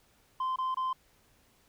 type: tone bursts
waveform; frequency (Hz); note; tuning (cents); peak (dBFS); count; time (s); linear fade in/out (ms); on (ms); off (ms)
sine; 1037; C6; -16; -26; 3; 0.4-0.93; 5; 160; 25
effects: tanh soft clip ceiling -28 dBFS + pink hiss -66 dBFS RMS until 1.68 s